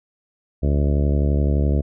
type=harmonic tone; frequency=71.7 Hz; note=D2; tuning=41 cents flat; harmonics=1 / 2 / 3 / 4 / 5 / 6 / 7 / 8 / 9; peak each=-17 / -23 / -27 / -29 / -31 / -33 / -34 / -35 / -36 dBFS; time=0.62-1.82 s; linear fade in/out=20 ms; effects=none